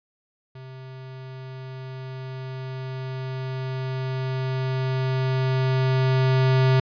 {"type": "tone with level ramp", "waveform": "square", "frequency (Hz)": 130.81, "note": "C3", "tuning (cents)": 0, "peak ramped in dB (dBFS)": [-39, -16], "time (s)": [0.55, 6.8], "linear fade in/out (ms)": 5, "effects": ["resampled to 11025 Hz"]}